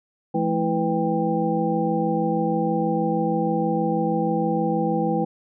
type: tone cluster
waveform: sine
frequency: 169.2 / 215.5 / 328.1 / 494.8 / 792 Hz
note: E3 / A3 / E4 / B4 / G5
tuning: +45 / -36 / -8 / +3 / +18 cents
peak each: -26 dBFS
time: 0.34-5.25 s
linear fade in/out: 10 ms
effects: none